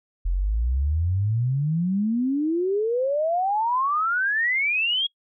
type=exponential sweep; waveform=sine; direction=up; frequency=41.54 to 3332 Hz; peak=-20 dBFS; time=0.25-5.07 s; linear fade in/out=10 ms; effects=noise-tail reverb RT60 0.1 s tail -23 dB re dry